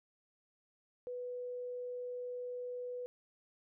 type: tone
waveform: sine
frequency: 493.9 Hz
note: B4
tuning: in tune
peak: -39 dBFS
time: 1.07-3.06 s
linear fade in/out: 0 ms
effects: none